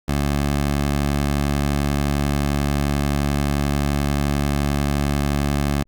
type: tone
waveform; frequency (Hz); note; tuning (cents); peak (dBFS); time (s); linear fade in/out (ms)
15% pulse; 71.4; D2; -48; -12; 0.08-5.83; 5
effects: Opus 48 kbps